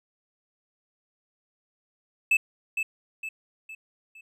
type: tone with echo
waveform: triangle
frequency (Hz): 2620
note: E7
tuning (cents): -11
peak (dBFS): -16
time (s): 2.31-2.37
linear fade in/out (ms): 5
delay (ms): 460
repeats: 4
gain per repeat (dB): -7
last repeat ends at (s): 4.21
effects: none